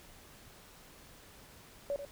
sine tone with echo, 567 Hz, C#5, 39 cents sharp, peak -31 dBFS, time 1.9-1.96 s, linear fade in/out 0 ms, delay 90 ms, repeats 1, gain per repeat -9 dB, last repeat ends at 2.05 s, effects pink hiss -56 dBFS RMS until 2.11 s

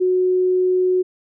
sine tone, 367.4 Hz, F#4, 12 cents flat, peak -14 dBFS, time 0-1.03 s, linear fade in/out 20 ms, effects none

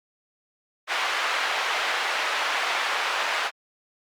pink band-pass noise, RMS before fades -26 dBFS, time 0.87-3.51 s, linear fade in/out 50 ms, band 910 to 3000 Hz, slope 12 dB/octave, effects high-pass 400 Hz 12 dB/octave + Opus 48 kbps

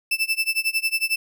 35% pulse tone with tremolo, 2645 Hz, E7, 5 cents sharp, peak -16 dBFS, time 0.11-1.16 s, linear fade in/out 5 ms, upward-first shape sine, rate 11 Hz, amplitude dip 95%, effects none

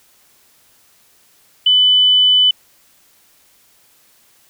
sine tone, 3000 Hz, F#7, 23 cents sharp, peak -8 dBFS, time 1.66-2.51 s, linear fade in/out 5 ms, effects white hiss -53 dBFS RMS until 4.49 s

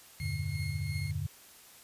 30% pulse tone with tremolo, 2147 Hz, C7, 44 cents sharp, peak -37 dBFS, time 0.2-1.11 s, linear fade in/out 0 ms, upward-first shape triangle, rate 2.9 Hz, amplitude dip 60%
sine chord, E half-diminished seventh, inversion none, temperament equal with one note detuned, 82.41 / 96.76 / 116.54 / 146.83 Hz, E2 / G2 / Bb2 / D3, 0 / -22 / 0 / 0 cents, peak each -39 / -36 / -40 / -36 dBFS, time 0.2-1.27 s, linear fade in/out 10 ms
effects white hiss -55 dBFS RMS until 1.83 s + resampled to 32000 Hz

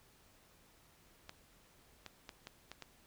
clicks, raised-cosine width 0.2 ms, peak -29 dBFS, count 6, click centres 1.294 / 2.063 / 2.292 / 2.471 / 2.716 / 2.823 s, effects pink hiss -66 dBFS RMS until 3.06 s

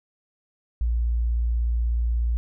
sine tone, 58.27 Hz, A#1, in tune, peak -20 dBFS, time 0.81-2.37 s, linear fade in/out 0 ms, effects none

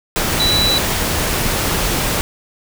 sine tone in noise, 3951 Hz, B7, in tune, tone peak -14 dBFS, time 0.4-0.78 s, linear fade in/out 0 ms, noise pink, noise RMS -18 dBFS, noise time 0.16-2.21 s, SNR +1 dB, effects none

